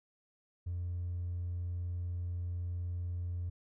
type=tone with hard clipping; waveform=sine; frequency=87.9 Hz; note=F2; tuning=12 cents sharp; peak=-35 dBFS; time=0.66-3.5 s; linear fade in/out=10 ms; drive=1 dB; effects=none